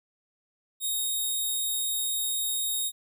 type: tone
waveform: 5% pulse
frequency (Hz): 3728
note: A#7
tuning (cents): -1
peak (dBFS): -19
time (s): 0.8-2.92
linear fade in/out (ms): 50
effects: none